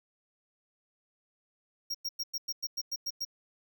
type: tone bursts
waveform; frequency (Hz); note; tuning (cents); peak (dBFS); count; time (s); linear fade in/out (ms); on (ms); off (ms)
square; 5588; F8; 0; -32; 10; 1.9-3.251; 10; 46; 99
effects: none